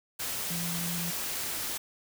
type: tone in noise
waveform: sine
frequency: 171 Hz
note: F3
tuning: 36 cents flat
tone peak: -34 dBFS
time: 0.5-1.11 s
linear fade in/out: 10 ms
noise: white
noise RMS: -34 dBFS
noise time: 0.19-1.78 s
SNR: -3 dB
effects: none